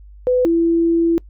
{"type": "tone pair in turn", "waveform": "sine", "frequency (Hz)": [501, 334.4], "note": ["B4", "E4"], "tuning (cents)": [25, 25], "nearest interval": "perfect fifth", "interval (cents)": 700, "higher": "first", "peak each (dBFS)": -12, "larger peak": "neither", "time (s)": [[0.27, 0.45], [0.45, 1.18]], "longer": "second", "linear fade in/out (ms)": 0, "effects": ["noise-tail reverb RT60 0.1 s tail -25 dB re dry", "added 50 Hz sine -38 dBFS peak until 1.29 s"]}